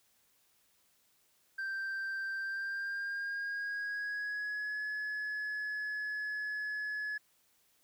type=tone with pitch glide; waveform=sine; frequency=1569 to 1701.2 Hz; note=G6 to G#6; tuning=+1 to +41 cents; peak=-32 dBFS; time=1.58-7.18 s; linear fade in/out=10 ms; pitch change=+140 cents; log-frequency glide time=2.37-4.83 s; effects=tanh soft clip ceiling -34 dBFS + white hiss -71 dBFS RMS until 7.83 s